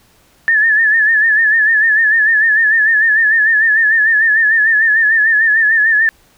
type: tone with vibrato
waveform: sine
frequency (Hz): 1760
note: A6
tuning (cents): 0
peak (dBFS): -8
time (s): 0.48-6.09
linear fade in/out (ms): 0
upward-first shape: sine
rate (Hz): 6.7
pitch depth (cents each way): 76
effects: pink hiss -51 dBFS RMS until 6.37 s